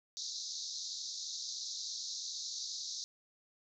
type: band-pass noise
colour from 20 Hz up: pink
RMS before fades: -42 dBFS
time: 0.17-3.04 s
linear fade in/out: 0 ms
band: 3800 to 6700 Hz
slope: 96 dB/octave
effects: none